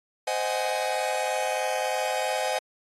45% pulse chord, Ab dominant seventh, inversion first, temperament just, 519.1 / 623 / 747.5 / 830.6 Hz, C5 / Eb5 / Gb5 / Ab5, -14 / +2 / +17 / 0 cents, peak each -31 dBFS, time 0.27-2.59 s, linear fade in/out 5 ms, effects AAC 32 kbps

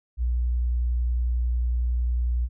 sine tone with vibrato, 60.3 Hz, B1, 41 cents flat, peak -21 dBFS, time 0.17-2.49 s, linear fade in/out 50 ms, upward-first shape sine, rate 11 Hz, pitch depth 11 cents each way, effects none

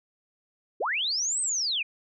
sine linear two-way sweep, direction up then down, 303.2 to 8372 to 2311 Hz, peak -25 dBFS, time 0.8-1.83 s, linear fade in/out 10 ms, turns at 1.41 s, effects none

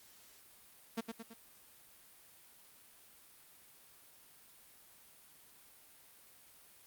sawtooth tone with echo, 227.4 Hz, A#3, 43 cents flat, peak -31 dBFS, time 0.97-1.01 s, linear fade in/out 10 ms, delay 110 ms, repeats 3, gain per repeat -5 dB, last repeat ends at 1.34 s, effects white hiss -61 dBFS RMS until 6.86 s + Opus 48 kbps

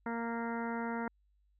harmonic tone with a mistuned harmonic, 232.1 Hz, A#3, 7 cents flat, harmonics 1 / 2 / 3 / 4 / 5 / 6 / 7 / 8 / 9, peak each -37 / -42 / -45 / -41 / -53 / -44 / -51 / -49 / -53 dBFS, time 0.06-1.08 s, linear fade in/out 2 ms, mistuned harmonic 9, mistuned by -17 cents, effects added 50 Hz sine -68 dBFS peak until 1.59 s

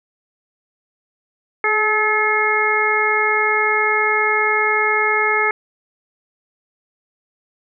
harmonic tone with a mistuned harmonic, 430 Hz, A4, 40 cents flat, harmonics 1 / 2 / 3 / 4 / 5, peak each -22 / -23 / -21 / -22 / -18 dBFS, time 1.64-5.51 s, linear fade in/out 2 ms, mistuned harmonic 1, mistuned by -22 cents, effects none

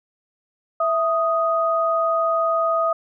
sine tone pair together, 659.3 / 1246 Hz, E5 / D#6, 0 / +2 cents, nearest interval major seventh, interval 1102 cents, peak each -20 dBFS, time 0.8-2.93 s, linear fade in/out 5 ms, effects none

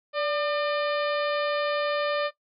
harmonic tone with a mistuned harmonic, 601 Hz, D5, 40 cents sharp, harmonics 1 / 2 / 3 / 4 / 5 / 6 / 7 / 8, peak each -25 / -31 / -35 / -37 / -39 / -41 / -42 / -43 dBFS, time 0.13-2.31 s, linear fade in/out 50 ms, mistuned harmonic 1, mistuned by -53 cents, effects noise-tail reverb RT60 0.1 s tail -17 dB re dry

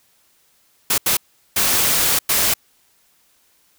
white noise bursts at uneven times, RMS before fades -17 dBFS, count 4, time 0.9-0.98 / 1.06-1.17 / 1.56-2.19 / 2.29-2.54 s, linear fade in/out 5 ms, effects white hiss -59 dBFS RMS until 3.78 s

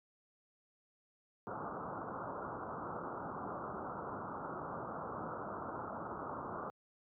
white low-pass noise, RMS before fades -43 dBFS, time 1.47-6.7 s, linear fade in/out 0 ms, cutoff 1400 Hz, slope 96 dB/octave, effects high-pass 100 Hz 12 dB/octave

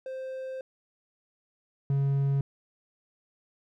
triangle tone pair in turn, 523.3 / 138.6 Hz, C5 / C#3, 0 / 0 cents, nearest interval octave + major seventh, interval 2300 cents, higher first, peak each -32 / -21 dBFS, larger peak second, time 0.06-0.61 / 1.9-2.41 s, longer first, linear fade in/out 2 ms, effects none

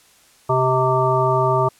harmonic tone with a mistuned harmonic, 130 Hz, C3, 11 cents flat, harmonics 1 / 3 / 5 / 7 / 9, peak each -21 / -21 / -21 / -21 / -21 dBFS, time 0.49-1.69 s, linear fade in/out 10 ms, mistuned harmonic 5, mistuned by -19 cents, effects white hiss -53 dBFS RMS until 1.79 s + low-pass 11000 Hz 12 dB/octave

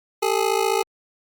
25% pulse ring-modulated tone, 420 Hz, G#4, 19 cents sharp, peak -12 dBFS, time 0.22-0.83 s, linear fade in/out 10 ms, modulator 27.5 Hz, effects Opus 48 kbps

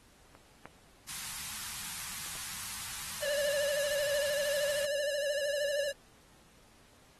clicks, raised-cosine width 0.5 ms, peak -38 / -30 / -34 / -32 dBFS, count 4, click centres 0.351 / 0.656 / 2.262 / 2.354 s
white band-stop noise, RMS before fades -40 dBFS, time 1.08-4.86 s, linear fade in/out 10 ms, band 220 to 820 Hz, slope 48 dB/octave
square tone with vibrato, 575 Hz, D5, 37 cents flat, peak -31 dBFS, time 3.22-5.92 s, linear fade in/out 10 ms, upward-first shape sine, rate 13 Hz, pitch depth 64 cents each way
effects pink hiss -62 dBFS RMS until 7.19 s + AAC 32 kbps

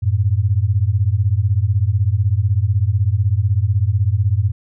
sine beating tone pair, 92.5 / 108.5 Hz, F#2 / A2, 0 / -24 cents, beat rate 16 Hz, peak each -16 dBFS, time 0.02-4.52 s, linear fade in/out 20 ms, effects none

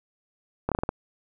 slowing click train, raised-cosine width 1 ms, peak -11 dBFS, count 6, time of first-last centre 0.69-0.891 s, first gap 27 ms, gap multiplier 1.2, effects none

